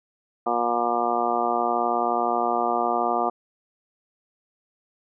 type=harmonic tone; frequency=119.2 Hz; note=A#2; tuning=39 cents sharp; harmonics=2 / 3 / 4 / 5 / 6 / 7 / 8 / 9 / 10; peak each=-33 / -30 / -31 / -33 / -24 / -31 / -31 / -35 / -28 dBFS; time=0.46-3.3 s; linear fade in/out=10 ms; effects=none